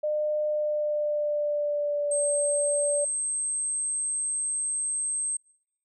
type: tone with pitch glide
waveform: sine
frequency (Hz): 604 to 581.7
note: D5 to D5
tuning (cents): +48 to -17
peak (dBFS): -24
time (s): 0.03-3.05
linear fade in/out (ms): 10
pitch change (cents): -65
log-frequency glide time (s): 0.45-2.12
type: tone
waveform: sine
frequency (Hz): 8350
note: C9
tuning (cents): -5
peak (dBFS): -26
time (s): 2.11-5.37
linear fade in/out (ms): 5
effects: noise-tail reverb RT60 0.7 s tail -26 dB re dry